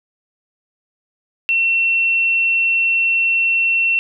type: tone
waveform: sine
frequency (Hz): 2710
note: E7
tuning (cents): +47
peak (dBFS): -13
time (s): 1.49-3.99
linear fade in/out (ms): 0
effects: none